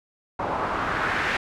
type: noise with low-pass filter sweep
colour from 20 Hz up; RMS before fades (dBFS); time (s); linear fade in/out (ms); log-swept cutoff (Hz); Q
white; -26; 0.39-1.37; 5; 850 to 2000; 2
effects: none